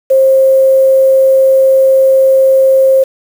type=tone with quantisation; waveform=sine; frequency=532 Hz; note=C5; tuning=29 cents sharp; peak=-4 dBFS; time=0.1-3.04 s; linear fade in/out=10 ms; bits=5; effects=none